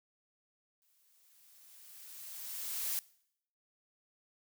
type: noise with exponential growth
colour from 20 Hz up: blue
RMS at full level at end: -34 dBFS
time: 0.82-2.99 s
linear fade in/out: 0 ms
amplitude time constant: 470 ms
effects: noise-tail reverb RT60 0.7 s tail -22 dB re dry